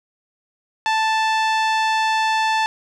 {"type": "tone with low-pass filter", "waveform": "sawtooth", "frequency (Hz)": 880, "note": "A5", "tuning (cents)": 0, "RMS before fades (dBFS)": -19, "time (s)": [0.86, 2.66], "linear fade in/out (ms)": 0, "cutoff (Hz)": 4600, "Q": 0.8, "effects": []}